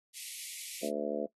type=high-pass noise; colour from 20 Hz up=white; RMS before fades=-42 dBFS; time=0.13-0.91 s; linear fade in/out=50 ms; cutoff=2000 Hz; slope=96 dB/octave
type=harmonic tone; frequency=73.42 Hz; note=D2; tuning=in tune; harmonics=3 / 4 / 5 / 6 / 7 / 8 / 9; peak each=-40 / -39 / -41 / -38 / -37 / -42 / -38 dBFS; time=0.82-1.27 s; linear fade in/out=20 ms
effects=noise-tail reverb RT60 0.1 s tail -18 dB re dry + AAC 32 kbps